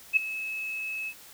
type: tone with ADSR envelope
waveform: sine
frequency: 2588 Hz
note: E7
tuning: 32 cents flat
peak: -15 dBFS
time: 0.13-1.14 s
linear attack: 37 ms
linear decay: 7 ms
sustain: -16 dB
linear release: 63 ms
effects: white hiss -50 dBFS RMS until 1.33 s